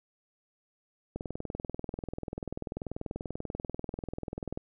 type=click train; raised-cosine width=2 ms; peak=-22 dBFS; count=71; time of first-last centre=1.16-4.575 s; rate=20.5 Hz; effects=none